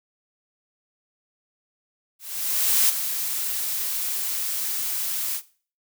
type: noise with ADSR envelope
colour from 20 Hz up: blue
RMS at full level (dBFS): -18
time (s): 2.19-5.42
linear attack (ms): 700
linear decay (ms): 14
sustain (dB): -9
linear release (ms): 70
effects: noise-tail reverb RT60 0.4 s tail -17 dB re dry